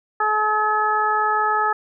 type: harmonic tone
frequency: 427.4 Hz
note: G#4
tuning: 50 cents sharp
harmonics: 1 / 2 / 3 / 4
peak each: -28 / -21 / -20 / -25 dBFS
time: 0.2-1.73 s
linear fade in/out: 5 ms
effects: none